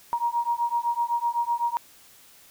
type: beating tone pair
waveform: sine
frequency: 941 / 948.9 Hz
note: A#5 / A#5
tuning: +16 / +31 cents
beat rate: 7.9 Hz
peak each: -26 dBFS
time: 0.13-1.77 s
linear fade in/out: 0 ms
effects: white hiss -53 dBFS RMS until 2.5 s